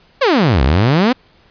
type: exponential two-way sweep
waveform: sawtooth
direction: down then up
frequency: 588 to 60.8 to 267.3 Hz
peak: -6 dBFS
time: 0.21-1.13 s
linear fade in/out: 10 ms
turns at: 0.63 s
effects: pink hiss -51 dBFS RMS until 1.5 s + resampled to 11025 Hz